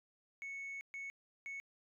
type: tone bursts at uneven times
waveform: sine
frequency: 2210 Hz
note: C#7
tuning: 6 cents flat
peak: -40 dBFS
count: 3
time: 0.42-0.81 / 0.94-1.1 / 1.46-1.6 s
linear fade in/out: 0 ms
effects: tanh soft clip ceiling -41 dBFS